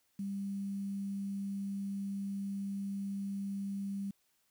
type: tone with quantisation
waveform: sine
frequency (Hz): 198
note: G3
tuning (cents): +18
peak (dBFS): -35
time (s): 0.19-4.11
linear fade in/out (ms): 5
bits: 10
effects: white hiss -75 dBFS RMS until 4.5 s